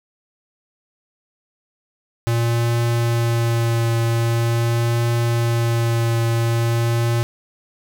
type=tone with vibrato; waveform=square; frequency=116.7 Hz; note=A#2; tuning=2 cents sharp; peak=-17 dBFS; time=2.27-7.23 s; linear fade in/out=0 ms; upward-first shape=triangle; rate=0.44 Hz; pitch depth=17 cents each way; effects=none